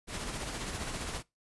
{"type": "noise with tremolo", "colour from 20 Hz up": "pink", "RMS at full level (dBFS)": -36, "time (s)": [0.07, 1.23], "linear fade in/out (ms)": 50, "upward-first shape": "sine", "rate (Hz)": 15, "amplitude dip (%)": 40, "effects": ["noise-tail reverb RT60 0.2 s tail -21 dB re dry", "resampled to 24000 Hz"]}